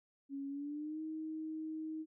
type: tone with pitch glide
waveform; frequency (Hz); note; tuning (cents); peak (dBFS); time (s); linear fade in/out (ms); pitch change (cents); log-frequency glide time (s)
sine; 277.2 to 314.8; C#4 to D#4; 0 to +20; -39; 0.29-2.06; 50; +220; 0.48-1.01
effects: none